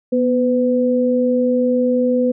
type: tone pair together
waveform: sine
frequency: 245.3 / 503 Hz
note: B3 / B4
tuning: -12 / +32 cents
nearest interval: octave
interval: 1244 cents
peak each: -16 dBFS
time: 0.12-2.32 s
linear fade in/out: 10 ms
effects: none